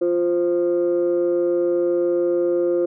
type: tone pair together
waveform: sine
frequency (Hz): 349.3 / 523.3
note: F4 / C5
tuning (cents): 0 / 0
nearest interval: perfect fifth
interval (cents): 700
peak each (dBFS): -17 / -20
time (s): 0.01-2.86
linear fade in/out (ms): 10
effects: tanh soft clip ceiling -12 dBFS